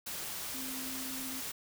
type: tone in noise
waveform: sine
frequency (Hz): 261.6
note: C4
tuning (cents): 0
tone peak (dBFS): -43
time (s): 0.54-1.41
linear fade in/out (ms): 10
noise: white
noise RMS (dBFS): -40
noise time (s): 0.06-1.52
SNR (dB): -6
effects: none

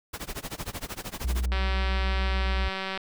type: noise with tremolo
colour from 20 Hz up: pink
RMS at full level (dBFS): -33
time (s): 0.13-1.46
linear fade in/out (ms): 10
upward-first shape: sine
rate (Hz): 13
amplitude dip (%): 95
type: tone with pitch glide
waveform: triangle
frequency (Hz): 61.4 to 60.59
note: B1 to B1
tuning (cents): -9 to -32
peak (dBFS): -22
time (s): 1.24-2.69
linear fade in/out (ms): 10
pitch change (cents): -23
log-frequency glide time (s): 2.31-2.53
type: click train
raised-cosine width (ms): 0.3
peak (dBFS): -16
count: 279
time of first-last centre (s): 1.52-2.975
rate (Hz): 191
effects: none

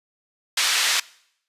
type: band-pass noise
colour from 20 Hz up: pink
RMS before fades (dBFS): -21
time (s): 0.57-1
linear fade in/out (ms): 5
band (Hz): 2000 to 7000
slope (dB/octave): 12
effects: noise-tail reverb RT60 0.7 s tail -22 dB re dry + resampled to 32000 Hz

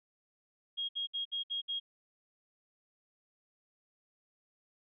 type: tone bursts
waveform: sine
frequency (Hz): 3267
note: G#7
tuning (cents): -29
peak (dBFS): -33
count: 6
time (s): 0.77-1.8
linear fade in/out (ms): 20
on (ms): 120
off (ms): 62
effects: none

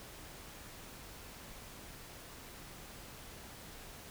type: silence
effects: pink hiss -51 dBFS RMS until 4.1 s

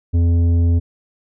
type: tone with tanh clipping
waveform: sine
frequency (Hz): 85.1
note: F2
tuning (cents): -44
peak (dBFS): -13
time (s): 0.13-0.8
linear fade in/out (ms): 20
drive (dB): 9
effects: none

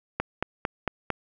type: click train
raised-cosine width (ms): 0.5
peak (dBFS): -10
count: 5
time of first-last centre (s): 0.2-1.103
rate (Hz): 4.43
effects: none

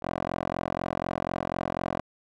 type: tone with band-pass filter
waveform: 10% pulse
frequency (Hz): 44.06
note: F1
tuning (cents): +16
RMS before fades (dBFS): -31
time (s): 0.02-2.01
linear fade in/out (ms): 10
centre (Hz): 700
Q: 1.2
effects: none

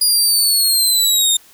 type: linear sweep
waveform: 20% pulse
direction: down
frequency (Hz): 4884 to 3643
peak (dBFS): -6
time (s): 0.01-1.37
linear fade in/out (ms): 5
effects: white hiss -47 dBFS RMS until 1.53 s

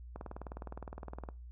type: click train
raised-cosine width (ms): 1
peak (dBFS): -29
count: 23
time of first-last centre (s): 0.16-1.288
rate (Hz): 19.5
effects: noise-tail reverb RT60 0.3 s tail -21 dB re dry + added 60 Hz sine -46 dBFS peak until 1.51 s

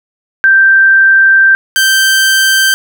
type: tone pair in turn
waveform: sine / sawtooth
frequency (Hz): 1568 / 1561.8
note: G6 / G6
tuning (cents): 0 / -7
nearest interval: unison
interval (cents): 7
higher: first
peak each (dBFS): -3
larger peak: neither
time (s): 0.44-1.55 / 1.76-2.74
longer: first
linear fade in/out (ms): 0
effects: none

